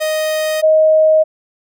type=tone pair in turn; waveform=45% pulse / sine; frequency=623 / 627 Hz; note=D#5 / D#5; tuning=+2 / +13 cents; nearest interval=unison; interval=11 cents; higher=second; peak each=-15 / -7 dBFS; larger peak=second; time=0-0.62 / 0.62-1.24 s; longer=neither; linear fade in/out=20 ms; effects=none